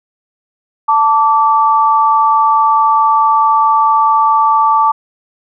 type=tone pair together; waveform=sine; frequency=884.6 / 1160 Hz; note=A5 / D6; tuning=+9 / -22 cents; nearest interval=perfect fourth; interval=469 cents; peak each=-10 dBFS; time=0.88-4.92 s; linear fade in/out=10 ms; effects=none